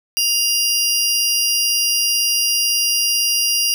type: tone cluster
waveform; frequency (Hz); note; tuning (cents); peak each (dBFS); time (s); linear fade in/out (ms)
35% pulse; 2801 / 4805 / 5720; F7 / D8 / F8; +4 / +39 / +41; -18; 0.17-3.74; 0
effects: none